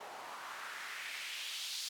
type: noise with band-pass filter sweep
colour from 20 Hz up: white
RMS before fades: -44 dBFS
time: 0-1.89 s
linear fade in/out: 10 ms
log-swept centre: 710 to 4600 Hz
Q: 2
effects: none